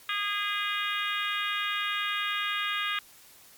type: harmonic tone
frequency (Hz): 410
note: G#4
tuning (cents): -22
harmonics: 3 / 4 / 5 / 6 / 7 / 8 / 9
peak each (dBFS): -33 / -34 / -35 / -36 / -36 / -37 / -38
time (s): 0.09-2.99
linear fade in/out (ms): 2
effects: white hiss -54 dBFS RMS until 3.57 s + MP3 96 kbps